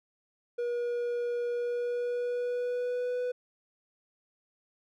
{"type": "tone with pitch glide", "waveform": "triangle", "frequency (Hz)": [480.3, 495.5], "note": ["B4", "B4"], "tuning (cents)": [-48, 6], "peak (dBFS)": -27, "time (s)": [0.58, 3.32], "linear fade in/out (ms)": 10, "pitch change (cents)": 54, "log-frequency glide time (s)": [1.5, 3.21], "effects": []}